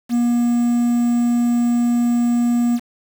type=tone with quantisation; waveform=triangle; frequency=238.9 Hz; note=A#3; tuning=43 cents sharp; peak=-12 dBFS; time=0.09-2.8 s; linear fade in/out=50 ms; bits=6; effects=none